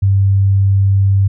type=tone; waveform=sine; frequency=98 Hz; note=G2; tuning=in tune; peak=-8 dBFS; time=0.02-1.28 s; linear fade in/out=10 ms; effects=none